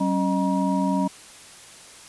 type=tone cluster; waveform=sine; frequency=190.5 / 274.3 / 618 / 953 Hz; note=G3 / C#4 / D#5 / A#5; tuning=-49 / -18 / -12 / +38 cents; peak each=-23 / -24 / -30 / -27 dBFS; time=0-1.08 s; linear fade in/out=10 ms; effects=white hiss -45 dBFS RMS until 2.08 s + resampled to 24000 Hz